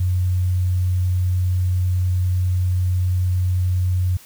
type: tone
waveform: sine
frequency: 91 Hz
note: F#2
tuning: 28 cents flat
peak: -16 dBFS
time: 0-4.17 s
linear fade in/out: 5 ms
effects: white hiss -46 dBFS RMS until 4.25 s

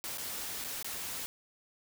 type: noise with dropouts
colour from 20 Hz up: white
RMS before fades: -39 dBFS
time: 0.04-1.26 s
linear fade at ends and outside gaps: 0 ms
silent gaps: 0.174-0.182 / 0.64-0.646 / 0.827-0.845 s
effects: none

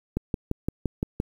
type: click train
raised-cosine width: 3 ms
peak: -12 dBFS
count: 7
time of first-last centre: 0.17-1.201 s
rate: 5.82 Hz
effects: 8-bit

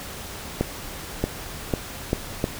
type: accelerating click train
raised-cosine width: 2 ms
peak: -7 dBFS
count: 5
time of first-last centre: 0.61-2.441 s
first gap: 630 ms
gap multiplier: 0.79
effects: pink hiss -36 dBFS RMS until 2.59 s

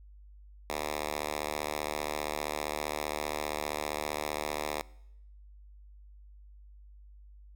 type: tone with high-pass filter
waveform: 5% pulse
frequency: 75.2 Hz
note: D2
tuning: 42 cents sharp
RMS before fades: -35 dBFS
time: 0.7-4.81 s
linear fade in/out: 0 ms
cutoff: 380 Hz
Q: 0.58
effects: noise-tail reverb RT60 0.8 s tail -23 dB re dry + added 50 Hz sine -50 dBFS peak until 7.55 s

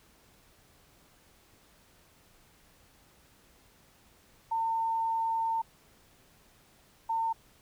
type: tone pair in turn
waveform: sine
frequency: 905 / 905 Hz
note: A5 / A5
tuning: +48 / +48 cents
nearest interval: unison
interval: 0 cents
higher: neither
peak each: -27 dBFS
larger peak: neither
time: 4.51-5.62 / 7.09-7.33 s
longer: first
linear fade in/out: 10 ms
effects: pink hiss -62 dBFS RMS until 7.61 s

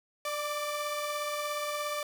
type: tone pair together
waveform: sawtooth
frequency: 593 / 1169 Hz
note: D5 / D6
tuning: +17 / -8 cents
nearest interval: octave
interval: 1175 cents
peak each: -30 / -32 dBFS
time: 0.25-2.03 s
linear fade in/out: 2 ms
effects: none

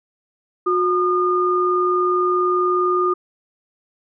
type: tone pair together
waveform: sine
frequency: 361.9 / 1217.3 Hz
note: F#4 / D#6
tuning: -38 / -38 cents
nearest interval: octave + major sixth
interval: 2100 cents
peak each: -18 dBFS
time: 0.66-3.14 s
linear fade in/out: 10 ms
effects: none

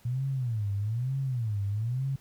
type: tone with vibrato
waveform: sine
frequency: 116.54 Hz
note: A#2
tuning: in tune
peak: -27 dBFS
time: 0.05-2.16 s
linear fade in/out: 5 ms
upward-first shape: sine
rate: 1.1 Hz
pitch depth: 270 cents each way
effects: pink hiss -60 dBFS RMS until 2.2 s

